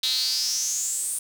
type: tone with high-pass filter sweep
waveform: sawtooth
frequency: 256.7 Hz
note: C4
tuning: 33 cents flat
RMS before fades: -26 dBFS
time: 0.03-1.19 s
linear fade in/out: 5 ms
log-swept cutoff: 3800 to 9300 Hz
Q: 7.8
effects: 7-bit